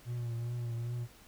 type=tone with vibrato; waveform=triangle; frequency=118.7 Hz; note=A#2; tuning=32 cents sharp; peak=-32 dBFS; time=0.05-1.08 s; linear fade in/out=50 ms; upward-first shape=triangle; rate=2.5 Hz; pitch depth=42 cents each way; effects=added 46 Hz sine -64 dBFS peak until 1.27 s + pink hiss -58 dBFS RMS until 1.27 s